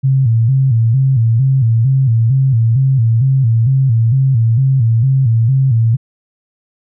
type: tone with vibrato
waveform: sine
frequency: 123.47 Hz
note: B2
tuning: in tune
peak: -8 dBFS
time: 0.03-5.97 s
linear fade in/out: 20 ms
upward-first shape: square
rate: 2.2 Hz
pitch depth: 140 cents each way
effects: none